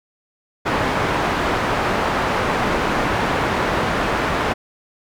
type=low-pass noise; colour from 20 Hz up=white; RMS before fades=-20 dBFS; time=0.65-4.54 s; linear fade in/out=20 ms; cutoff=1300 Hz; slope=12 dB/octave; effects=none